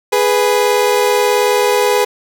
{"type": "tone pair together", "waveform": "30% pulse", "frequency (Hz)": [415.3, 493.9], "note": ["G#4", "B4"], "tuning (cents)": [0, 0], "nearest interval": "minor third", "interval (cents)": 300, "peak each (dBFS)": -11, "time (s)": [0.12, 2.05], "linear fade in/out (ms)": 10, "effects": []}